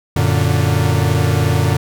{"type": "chord", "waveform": "45% pulse", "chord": "Gb augmented", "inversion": "none", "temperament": "equal with one note detuned", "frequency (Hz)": [92.5, 115.47, 146.83], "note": ["Gb2", "Bb2", "D3"], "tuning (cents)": [0, -16, 0], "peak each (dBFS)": -17, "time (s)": [0.16, 1.77], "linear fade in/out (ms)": 5, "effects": []}